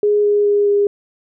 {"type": "tone with pitch steps", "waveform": "sine", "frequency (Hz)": [415.3, 412.4, 409.6, 406.8], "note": ["G#4", "G#4", "G#4", "G#4"], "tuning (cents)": [0, -12, -24, -36], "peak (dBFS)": -11, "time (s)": [0.03, 0.87], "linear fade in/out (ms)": 2, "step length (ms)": 210, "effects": []}